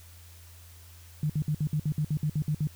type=tone bursts; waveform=sine; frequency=150.9 Hz; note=D3; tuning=47 cents sharp; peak=-24 dBFS; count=12; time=1.23-2.672 s; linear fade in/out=2 ms; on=67 ms; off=58 ms; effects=added 85 Hz sine -49 dBFS peak until 2.75 s + white hiss -55 dBFS RMS until 2.75 s